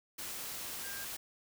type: tone in noise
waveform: sine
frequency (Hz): 1600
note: G6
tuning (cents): +35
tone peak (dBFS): -46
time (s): 0.83-1.05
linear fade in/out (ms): 10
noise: white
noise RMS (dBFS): -42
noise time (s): 0.18-1.17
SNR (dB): -7
effects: none

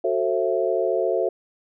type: chord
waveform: sine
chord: F# half-diminished seventh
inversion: none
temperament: just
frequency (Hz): 370 / 444 / 532.8 / 666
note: F#4 / A4 / C5 / E5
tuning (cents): 0 / +16 / +31 / +18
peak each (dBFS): -25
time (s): 0.04-1.29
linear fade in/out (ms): 5
effects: none

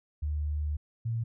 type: tone pair in turn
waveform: sine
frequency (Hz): 74.7 / 114.66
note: D2 / A#2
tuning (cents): +30 / -28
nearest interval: perfect fifth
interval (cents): 742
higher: second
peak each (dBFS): -28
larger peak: neither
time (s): 0.22-0.77 / 1.05-1.24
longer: first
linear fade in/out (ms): 10
effects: none

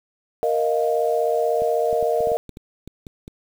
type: chord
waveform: sine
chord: Bb suspended fourth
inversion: none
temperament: equal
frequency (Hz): 466.2 / 622.3 / 698.5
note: Bb4 / Eb5 / F5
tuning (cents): 0 / 0 / 0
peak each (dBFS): -21 / -22 / -24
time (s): 0.43-2.37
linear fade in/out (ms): 0
type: clicks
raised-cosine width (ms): 3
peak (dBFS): -24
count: 11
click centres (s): 1.62 / 1.929 / 2.027 / 2.206 / 2.272 / 2.318 / 2.493 / 2.571 / 2.876 / 3.068 / 3.279
effects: 7-bit

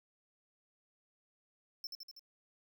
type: tone with echo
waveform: square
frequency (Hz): 5340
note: E8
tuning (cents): +22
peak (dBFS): -40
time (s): 1.84-1.87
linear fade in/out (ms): 2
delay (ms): 81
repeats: 4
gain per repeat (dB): -3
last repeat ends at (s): 2.194
effects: 12-bit

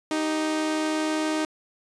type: tone pair together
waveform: sawtooth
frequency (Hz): 311.1 / 390.7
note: D#4 / G4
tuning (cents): 0 / -6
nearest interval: major third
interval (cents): 394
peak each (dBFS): -20 / -30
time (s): 0.11-1.45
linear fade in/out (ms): 2
effects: resampled to 22050 Hz

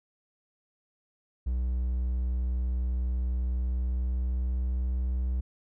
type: tone with pitch glide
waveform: triangle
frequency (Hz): 62 to 62.97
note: B1 to B1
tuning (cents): +7 to +34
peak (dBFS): -24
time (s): 1.46-5.41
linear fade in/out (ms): 10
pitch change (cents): +27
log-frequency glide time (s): 3.48-5.2
effects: none

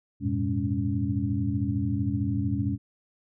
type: tone cluster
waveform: sine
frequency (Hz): 89.9 / 105.3 / 118.6 / 203.3 / 280.2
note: F#2 / G#2 / A#2 / G#3 / C#4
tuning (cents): -49 / +24 / +30 / -37 / +19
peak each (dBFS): -31 / -32 / -30 / -31 / -30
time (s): 0.2-2.78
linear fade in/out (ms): 50
effects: none

